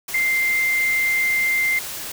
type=tone in noise; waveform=sine; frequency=2092 Hz; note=C7; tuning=1 cent flat; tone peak=-17 dBFS; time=0.14-1.79 s; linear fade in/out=5 ms; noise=white; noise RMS=-31 dBFS; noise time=0.08-2.12 s; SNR=+11 dB; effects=none